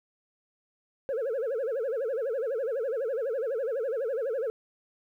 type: tone with vibrato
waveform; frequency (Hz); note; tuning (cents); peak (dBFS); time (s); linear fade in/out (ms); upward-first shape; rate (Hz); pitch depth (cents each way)
sine; 494.7; B4; +3; -25; 1.09-4.5; 0; sine; 12; 230
effects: tanh soft clip ceiling -26 dBFS + 11-bit